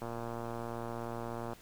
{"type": "click train", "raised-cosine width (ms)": 1, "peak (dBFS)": -26, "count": 178, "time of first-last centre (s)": [0.02, 1.533], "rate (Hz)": 117, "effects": ["pink hiss -57 dBFS RMS until 1.61 s"]}